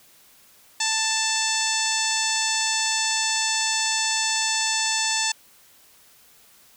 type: harmonic tone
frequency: 884 Hz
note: A5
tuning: 8 cents sharp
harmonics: 1 / 2 / 3 / 4 / 5 / 6 / 7 / 8 / 9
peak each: -30 / -30 / -30 / -30 / -30 / -30 / -30 / -30 / -30 dBFS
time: 0.8-5.32 s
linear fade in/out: 5 ms
effects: white hiss -54 dBFS RMS until 6.76 s